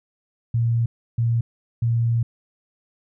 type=tone bursts at uneven times; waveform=sine; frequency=116.54 Hz; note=A#2; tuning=in tune; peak=-17 dBFS; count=3; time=0.54-0.86 / 1.18-1.41 / 1.82-2.23 s; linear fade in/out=5 ms; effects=none